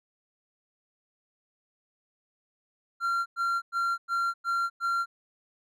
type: tone bursts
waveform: triangle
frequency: 1376 Hz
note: F6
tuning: 26 cents flat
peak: -23 dBFS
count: 6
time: 3-5.06 s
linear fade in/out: 50 ms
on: 260 ms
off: 100 ms
effects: none